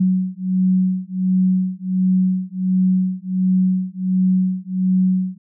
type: beating tone pair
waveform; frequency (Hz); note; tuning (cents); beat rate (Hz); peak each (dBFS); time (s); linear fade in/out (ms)
sine; 185 / 186.4; F#3 / F#3; 0 / +13; 1.4; -18; 0-5.38; 10
effects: none